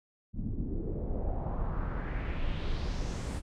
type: noise with low-pass filter sweep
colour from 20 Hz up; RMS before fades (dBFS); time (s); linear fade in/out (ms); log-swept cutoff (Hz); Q
brown; -33; 0.33-3.42; 50; 200 to 9700; 2.4
effects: none